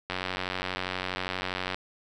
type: click train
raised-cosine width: 0.3 ms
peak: -14 dBFS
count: 153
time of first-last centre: 0.1-1.745 s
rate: 92.4 Hz
effects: none